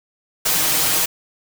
white noise with comb filter, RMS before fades -18 dBFS, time 0.45-1.06 s, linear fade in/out 10 ms, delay 6.4 ms, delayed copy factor +0.95, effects none

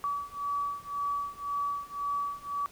sine beating tone pair, 1143 / 1144.9 Hz, D6 / D6, -47 / -44 cents, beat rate 1.9 Hz, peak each -34 / -33 dBFS, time 0.04-2.66 s, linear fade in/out 0 ms, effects pink hiss -55 dBFS RMS until 2.71 s

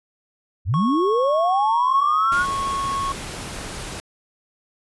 sine linear sweep, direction up, 71 to 1480 Hz, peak -17 dBFS, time 0.65-2.46 s, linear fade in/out 50 ms
triangle tone, 1100 Hz, C#6, 14 cents flat, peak -20 dBFS, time 0.74-3.12 s, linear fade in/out 0 ms
pink noise, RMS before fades -32 dBFS, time 2.32-4 s, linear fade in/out 0 ms
effects resampled to 24000 Hz

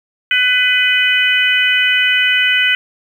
harmonic tone, 500 Hz, B4, 21 cents sharp, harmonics 3 / 4 / 5 / 6, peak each -16 / -16 / -16 / -16 dBFS, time 0.31-2.75 s, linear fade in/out 2 ms, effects 7-bit

